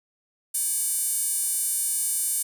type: tone with high-pass filter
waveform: square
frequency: 328.4 Hz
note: E4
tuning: 6 cents flat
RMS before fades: -26 dBFS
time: 0.54-2.43 s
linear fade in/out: 10 ms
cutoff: 9400 Hz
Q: 3.3
effects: none